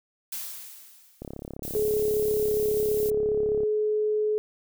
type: noise with exponential decay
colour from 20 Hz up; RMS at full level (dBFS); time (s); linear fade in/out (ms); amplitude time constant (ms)
blue; -32; 0.32-1.57; 5; 270
type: click train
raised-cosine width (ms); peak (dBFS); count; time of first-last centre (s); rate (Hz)
2; -23; 85; 1.22-3.634; 34.8
type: noise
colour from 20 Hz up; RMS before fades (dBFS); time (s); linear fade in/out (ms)
violet; -36; 1.63-3.1; 0
type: tone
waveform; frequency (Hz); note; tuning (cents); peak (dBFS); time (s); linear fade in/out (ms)
sine; 425.8; G#4; +43; -22; 1.75-4.38; 0
effects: none